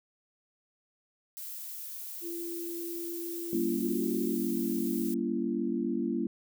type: noise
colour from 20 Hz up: violet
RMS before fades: -41 dBFS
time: 1.37-5.14 s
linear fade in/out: 0 ms
type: tone with pitch glide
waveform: sine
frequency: 340.1 to 370.9 Hz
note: F4 to F#4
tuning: -46 to +4 cents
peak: -36 dBFS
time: 2.21-4.38 s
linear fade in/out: 50 ms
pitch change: +150 cents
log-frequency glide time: 3.75-4.02 s
type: chord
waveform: sine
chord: G diminished seventh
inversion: none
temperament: just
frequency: 196 / 235.2 / 282.2 / 338.7 Hz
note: G3 / Bb3 / Db4 / Fb4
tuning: 0 / +16 / +31 / +47 cents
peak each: -36 / -32 / -35 / -33 dBFS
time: 3.53-6.27 s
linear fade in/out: 2 ms
effects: none